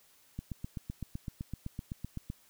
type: click train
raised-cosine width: 5 ms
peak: -25 dBFS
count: 16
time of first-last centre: 0.39-2.301 s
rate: 7.85 Hz
effects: white hiss -64 dBFS RMS until 2.49 s